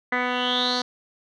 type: tone with low-pass filter sweep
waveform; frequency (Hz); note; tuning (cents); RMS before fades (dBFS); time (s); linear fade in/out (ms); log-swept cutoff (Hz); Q
10% pulse; 248.5; B3; +11; -24; 0.12-0.82; 5; 2000 to 4800; 8.8
effects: none